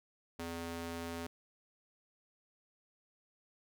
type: tone with high-pass filter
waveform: square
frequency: 84.1 Hz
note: E2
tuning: 35 cents sharp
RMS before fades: -42 dBFS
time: 0.39-1.27 s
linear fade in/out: 5 ms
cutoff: 210 Hz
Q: 0.76
effects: none